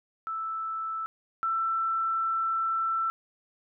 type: tone pair in turn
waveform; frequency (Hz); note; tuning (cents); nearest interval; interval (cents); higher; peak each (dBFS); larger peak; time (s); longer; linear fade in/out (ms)
sine; 1318.5 / 1334.6; E6 / E6; 0 / +21; unison; 21; second; -30 / -25; second; 0.27-1.06 / 1.43-3.1; second; 0
effects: none